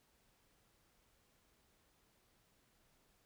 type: silence
effects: pink hiss -74 dBFS RMS until 3.25 s